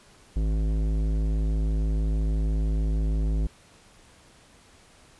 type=tone with tanh clipping; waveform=sine; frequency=53.1 Hz; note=G#1; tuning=39 cents sharp; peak=-24 dBFS; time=0.36-3.47 s; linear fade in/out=5 ms; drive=15 dB; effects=pink hiss -55 dBFS RMS until 5.19 s + resampled to 24000 Hz